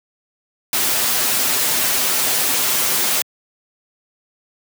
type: noise with comb filter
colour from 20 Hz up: white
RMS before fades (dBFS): -18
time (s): 0.73-3.22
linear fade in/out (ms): 2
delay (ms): 7.9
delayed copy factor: +0.6
effects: high-pass 150 Hz 12 dB/octave